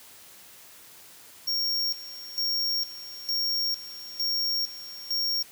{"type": "tone with tremolo", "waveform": "square", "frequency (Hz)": 5540, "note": "F8", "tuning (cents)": -15, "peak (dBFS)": -25, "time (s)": [1.47, 5.43], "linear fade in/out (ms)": 10, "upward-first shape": "square", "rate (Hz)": 1.1, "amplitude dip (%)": 80, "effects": ["white hiss -50 dBFS RMS until 5.51 s", "high-pass 60 Hz 12 dB/octave"]}